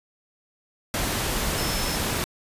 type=tone in noise; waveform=sine; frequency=5274 Hz; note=E8; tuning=in tune; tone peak=-33 dBFS; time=1.58-1.96 s; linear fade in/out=0 ms; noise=pink; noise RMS=-26 dBFS; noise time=0.94-2.24 s; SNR=-10 dB; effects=resampled to 32000 Hz